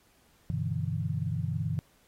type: chord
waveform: sine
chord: E minor seventh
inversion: first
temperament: equal with one note detuned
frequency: 97.04 / 123.47 / 146.83 / 164.81 Hz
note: G2 / B2 / D3 / E3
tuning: -17 / 0 / 0 / 0 cents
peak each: -34 dBFS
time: 0.5-1.79 s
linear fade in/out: 0 ms
effects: pink hiss -65 dBFS RMS until 2.07 s + AAC 48 kbps